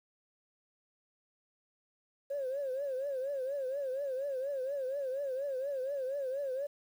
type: tone with vibrato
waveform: sine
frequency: 541 Hz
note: C#5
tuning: 42 cents flat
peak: -32 dBFS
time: 2.3-6.67 s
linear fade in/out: 10 ms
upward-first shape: triangle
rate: 4.2 Hz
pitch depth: 130 cents each way
effects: tanh soft clip ceiling -28 dBFS + 10-bit